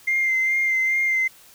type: tone with vibrato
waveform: sine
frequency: 2093 Hz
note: C7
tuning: in tune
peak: -17 dBFS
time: 0.07-1.28 s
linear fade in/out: 10 ms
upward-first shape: sine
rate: 2.4 Hz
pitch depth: 23 cents each way
effects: tanh soft clip ceiling -14 dBFS + white hiss -50 dBFS RMS until 1.54 s